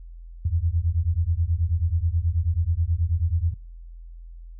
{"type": "beating tone pair", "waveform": "sine", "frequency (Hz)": [79.8, 89.1], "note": ["D#2", "F2"], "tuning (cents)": [44, 35], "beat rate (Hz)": 9.3, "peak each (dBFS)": -23, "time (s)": [0.45, 3.54], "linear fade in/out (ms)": 5, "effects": ["noise-tail reverb RT60 0.6 s tail -23 dB re dry", "added 42 Hz sine -38 dBFS peak until 4.59 s"]}